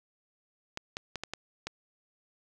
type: clicks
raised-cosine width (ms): 0.2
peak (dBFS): -18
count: 6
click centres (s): 0.774 / 0.969 / 1.157 / 1.236 / 1.336 / 1.67
effects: none